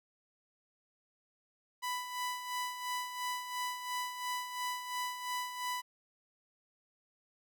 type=tone with tremolo; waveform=sawtooth; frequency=993 Hz; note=B5; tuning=9 cents sharp; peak=-30 dBFS; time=1.82-5.82 s; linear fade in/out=20 ms; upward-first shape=sine; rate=2.9 Hz; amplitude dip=60%; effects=none